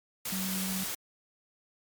sine tone in noise, 188.9 Hz, F#3, 36 cents sharp, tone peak -33 dBFS, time 0.32-0.84 s, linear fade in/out 5 ms, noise white, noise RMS -35 dBFS, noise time 0.25-0.95 s, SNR -1 dB, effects MP3 96 kbps

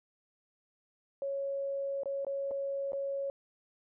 sine tone with dropouts, 553 Hz, C#5, 4 cents flat, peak -32 dBFS, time 1.22-3.3 s, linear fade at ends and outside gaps 1 ms, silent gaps 2.034-2.057 / 2.248-2.267 / 2.51-2.514 / 2.921-2.932 s, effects none

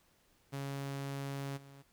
sawtooth tone with level steps, 138.59 Hz, C#3, in tune, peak -34 / -49 dBFS, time 0.52-1.83 s, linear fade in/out 20 ms, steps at 1.56 s, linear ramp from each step 20 ms, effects pink hiss -70 dBFS RMS until 1.92 s

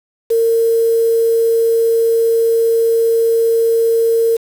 sine tone with quantisation, 457.5 Hz, A#4, 32 cents flat, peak -10 dBFS, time 0.3-4.37 s, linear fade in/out 10 ms, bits 5, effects none

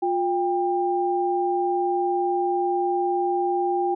sine tone pair together, 354.3 / 795.4 Hz, F4 / G5, +25 / +25 cents, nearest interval octave + major second, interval 1400 cents, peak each -23 dBFS, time 0.02-3.95 s, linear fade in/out 10 ms, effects none

